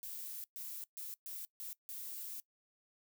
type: noise bursts at uneven times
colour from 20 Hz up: violet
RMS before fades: -45 dBFS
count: 6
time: 0.03-0.44 / 0.56-0.84 / 0.97-1.14 / 1.26-1.45 / 1.6-1.73 / 1.89-2.4 s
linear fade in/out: 0 ms
effects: noise-tail reverb RT60 0.1 s tail -21 dB re dry